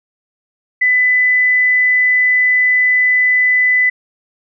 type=tone; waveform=sine; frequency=2000 Hz; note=B6; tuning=21 cents sharp; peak=-9 dBFS; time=0.81-3.9 s; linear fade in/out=10 ms; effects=none